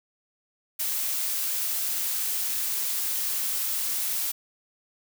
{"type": "noise", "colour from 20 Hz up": "blue", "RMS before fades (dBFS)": -28, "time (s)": [0.79, 4.32], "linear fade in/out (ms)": 10, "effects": []}